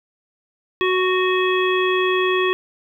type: harmonic tone with a mistuned harmonic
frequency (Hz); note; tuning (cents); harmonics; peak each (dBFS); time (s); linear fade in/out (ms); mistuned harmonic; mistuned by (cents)
370; F#4; 0; 1 / 3 / 5 / 7 / 9; -18 / -23 / -25 / -26 / -28; 0.81-2.53; 0; 7; -19
effects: 9-bit